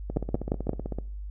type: two click trains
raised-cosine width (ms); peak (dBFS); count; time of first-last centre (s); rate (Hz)
2; -11 / -19; 4 / 15; 0.17-0.694 / 0.1-0.986; 5.73 / 15.8
effects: noise-tail reverb RT60 0.5 s tail -22 dB re dry + added 50 Hz sine -34 dBFS peak until 1.3 s